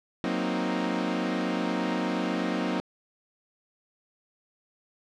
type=chord; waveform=sawtooth; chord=C half-diminished seventh; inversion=second; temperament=equal; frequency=185 / 233.1 / 261.6 / 311.1 Hz; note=Gb3 / Bb3 / C4 / Eb4; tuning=0 / 0 / 0 / 0 cents; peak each=-28 dBFS; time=0.24-2.8 s; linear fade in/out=0 ms; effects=low-pass 4000 Hz 12 dB/octave